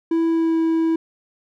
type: tone with pitch glide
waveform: triangle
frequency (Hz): 329.6 to 326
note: E4 to E4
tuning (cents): 0 to -19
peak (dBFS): -14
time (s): 0.11-0.96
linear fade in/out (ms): 5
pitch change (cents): -19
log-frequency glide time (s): 0.27-0.58
effects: none